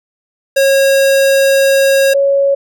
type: tone pair in turn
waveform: square / sine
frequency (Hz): 545 / 555.2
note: C#5 / C#5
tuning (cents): -29 / +3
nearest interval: unison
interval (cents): 32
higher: second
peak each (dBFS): -8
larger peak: neither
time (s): 0.56-2.14 / 2.14-2.55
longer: first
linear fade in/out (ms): 10
effects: none